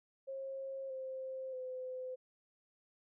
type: tone with pitch steps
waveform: sine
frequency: 538 / 524.5 / 511.3 Hz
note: C5 / C5 / C5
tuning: +48 / +4 / -40 cents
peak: -40 dBFS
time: 0.27-2.16 s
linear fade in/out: 20 ms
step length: 630 ms
effects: none